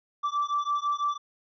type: beating tone pair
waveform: triangle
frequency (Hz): 1163 / 1169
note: D6 / D6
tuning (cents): -17 / -8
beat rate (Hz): 6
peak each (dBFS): -25 / -25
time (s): 0.23-1.18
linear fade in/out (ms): 20
effects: tanh soft clip ceiling -21 dBFS + resampled to 16000 Hz